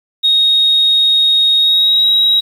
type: tone with pitch glide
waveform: sine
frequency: 3742 to 3832 Hz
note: A#7 to A#7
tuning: +6 to +47 cents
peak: -7 dBFS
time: 0.23-2.41 s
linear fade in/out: 20 ms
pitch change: +41 cents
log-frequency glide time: 1.57-2.05 s
effects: tanh soft clip ceiling -3 dBFS + 7-bit